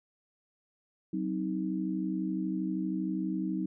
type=chord; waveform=sine; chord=C diminished; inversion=second; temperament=just; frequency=188.37 / 261.6 / 314 Hz; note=Gb3 / C4 / Eb4; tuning=+31 / 0 / +16 cents; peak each=-33 / -37 / -33 dBFS; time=1.13-3.66 s; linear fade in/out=5 ms; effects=none